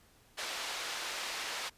white band-pass noise, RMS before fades -39 dBFS, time 0.37-1.7 s, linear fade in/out 20 ms, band 510 to 4400 Hz, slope 12 dB/octave, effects pink hiss -64 dBFS RMS until 1.77 s + resampled to 32000 Hz

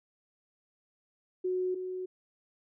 sine tone pair in turn, 367.5 / 369.2 Hz, F#4 / F#4, -12 / -4 cents, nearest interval unison, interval 8 cents, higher second, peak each -28 / -34 dBFS, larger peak first, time 1.44-1.75 / 1.75-2.06 s, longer neither, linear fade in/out 10 ms, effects none

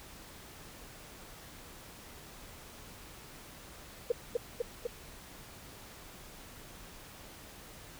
sine tone with echo, 480 Hz, B4, 49 cents flat, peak -24 dBFS, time 4.1-4.12 s, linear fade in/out 5 ms, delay 250 ms, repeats 3, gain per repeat -2 dB, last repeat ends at 4.87 s, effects pink hiss -51 dBFS RMS until 7.99 s

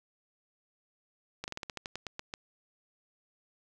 slowing click train, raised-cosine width 0.2 ms, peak -20 dBFS, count 12, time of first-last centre 1.44-2.339 s, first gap 39 ms, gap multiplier 1.14, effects none

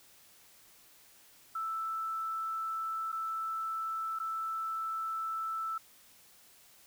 sine tone with dropouts, 1321 Hz, E6, 3 cents sharp, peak -33 dBFS, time 1.55-5.78 s, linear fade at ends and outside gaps 5 ms, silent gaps 3.119-3.126 / 4.189-4.199 s, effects white hiss -60 dBFS RMS until 6.86 s

